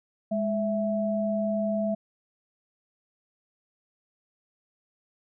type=tone pair together; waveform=sine; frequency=207.7 / 659.3 Hz; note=G#3 / E5; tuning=0 / 0 cents; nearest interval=octave + minor sixth; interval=2000 cents; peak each=-27 dBFS; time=0.31-1.95 s; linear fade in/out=10 ms; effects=none